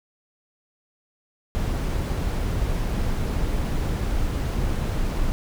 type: noise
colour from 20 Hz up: brown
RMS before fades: -24 dBFS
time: 1.55-5.32 s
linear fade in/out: 0 ms
effects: none